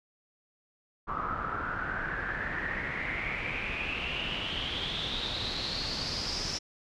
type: noise with low-pass filter sweep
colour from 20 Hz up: pink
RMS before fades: -34 dBFS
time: 1.07-6.59 s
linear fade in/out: 20 ms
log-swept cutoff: 1200 to 5400 Hz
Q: 8.3
effects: none